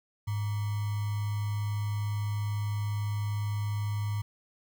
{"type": "tone with sample-and-hold", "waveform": "sine", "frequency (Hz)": 103.83, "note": "G#2", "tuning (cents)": 0, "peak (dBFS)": -28, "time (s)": [0.27, 4.22], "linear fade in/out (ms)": 10, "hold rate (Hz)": 1050, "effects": []}